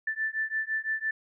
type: beating tone pair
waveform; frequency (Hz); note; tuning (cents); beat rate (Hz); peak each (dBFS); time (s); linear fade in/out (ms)
sine; 1760 / 1765.9; A6 / A6; 0 / +6; 5.9; -31 / -31; 0.07-1.11; 5
effects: none